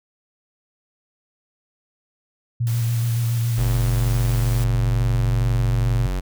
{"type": "tone with vibrato", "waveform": "sine", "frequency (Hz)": 116.54, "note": "A#2", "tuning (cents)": 0, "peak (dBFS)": -18, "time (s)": [2.6, 6.07], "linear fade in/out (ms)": 10, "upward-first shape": "square", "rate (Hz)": 7.1, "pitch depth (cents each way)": 26}
{"type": "noise", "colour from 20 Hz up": "white", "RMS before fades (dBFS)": -36, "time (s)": [2.67, 4.64], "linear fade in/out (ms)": 0}
{"type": "tone", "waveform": "square", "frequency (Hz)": 46.25, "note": "F#1", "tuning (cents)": 0, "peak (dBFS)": -22, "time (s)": [3.57, 6.21], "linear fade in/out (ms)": 20}
{"effects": []}